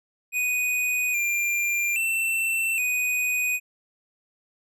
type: tone with pitch steps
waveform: square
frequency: 2485 / 2386 / 2684 / 2488 Hz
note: D#7 / D7 / E7 / D#7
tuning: -3 / +27 / +31 / -1 cents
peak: -23 dBFS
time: 0.32-3.6 s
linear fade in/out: 50 ms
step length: 820 ms
effects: none